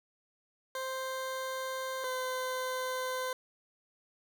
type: tone pair in turn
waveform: 20% pulse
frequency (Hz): 523 / 512.8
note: C5 / C5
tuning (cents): -1 / -35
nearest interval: unison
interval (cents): 34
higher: first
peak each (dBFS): -30 / -28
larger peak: second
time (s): 0.75-2.04 / 2.04-3.33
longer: neither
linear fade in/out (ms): 2
effects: none